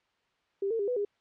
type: tone with pitch steps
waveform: sine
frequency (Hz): 395 / 453.7 / 402.6 / 494.6 / 408.3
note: G4 / A#4 / G4 / B4 / G#4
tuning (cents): +13 / -47 / +46 / +3 / -29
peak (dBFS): -27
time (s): 0.62-1.05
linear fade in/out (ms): 5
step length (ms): 86
effects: white hiss -72 dBFS RMS until 1.2 s + low-pass 3000 Hz 12 dB/octave